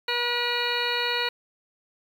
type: harmonic tone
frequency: 481.9 Hz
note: B4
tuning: 43 cents flat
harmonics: 1 / 2 / 3 / 4 / 5 / 6 / 8 / 9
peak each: -32 / -32 / -32 / -32 / -32 / -32 / -32 / -32 dBFS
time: 0.08-1.29 s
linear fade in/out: 5 ms
effects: 8-bit